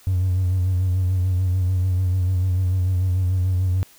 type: tone with vibrato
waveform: triangle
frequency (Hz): 91.9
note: F#2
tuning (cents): -11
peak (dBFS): -14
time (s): 0.07-3.83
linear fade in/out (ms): 0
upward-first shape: sine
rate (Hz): 6.8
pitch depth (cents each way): 49
effects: tanh soft clip ceiling -13 dBFS + white hiss -51 dBFS RMS until 3.98 s